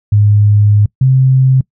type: tone pair in turn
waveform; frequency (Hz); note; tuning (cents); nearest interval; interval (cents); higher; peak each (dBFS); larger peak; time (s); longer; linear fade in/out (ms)
sine; 103.83 / 131.35; G#2 / C3; 0 / +7; major third; 407; second; -5; neither; 0.12-0.86 / 1.01-1.61; first; 5
effects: noise-tail reverb RT60 0.1 s tail -23 dB re dry